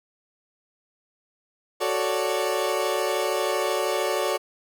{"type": "chord", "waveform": "30% pulse", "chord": "D major seventh", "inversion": "first", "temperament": "equal", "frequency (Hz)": [370, 440, 554.4, 587.3], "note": ["F#4", "A4", "C#5", "D5"], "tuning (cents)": [0, 0, 0, 0], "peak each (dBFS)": -26, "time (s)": [1.8, 4.38], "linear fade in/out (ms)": 20, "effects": []}